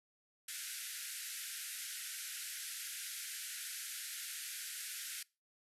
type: band-pass noise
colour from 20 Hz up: white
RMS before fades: -45 dBFS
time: 0.48-5.23 s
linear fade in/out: 5 ms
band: 1400 to 13000 Hz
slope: 96 dB/octave
effects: noise-tail reverb RT60 0.3 s tail -24 dB re dry